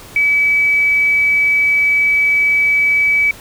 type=tone; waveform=sine; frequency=2289 Hz; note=D7; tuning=45 cents flat; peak=-10 dBFS; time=0.16-3.31 s; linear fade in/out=2 ms; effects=pink hiss -37 dBFS RMS until 3.4 s